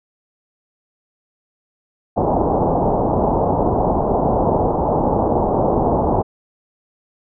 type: low-pass noise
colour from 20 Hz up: white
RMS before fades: -17 dBFS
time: 2.16-6.23 s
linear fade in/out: 20 ms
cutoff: 900 Hz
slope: 48 dB/octave
effects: none